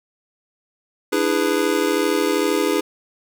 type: chord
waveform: square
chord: E dominant seventh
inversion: third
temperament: just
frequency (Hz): 296.7 / 329.6 / 412 / 494.4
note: D4 / E4 / G#4 / B4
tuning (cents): +18 / 0 / -14 / +2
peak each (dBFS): -24 / -24 / -22 / -25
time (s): 1.12-2.81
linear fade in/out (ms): 10
effects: none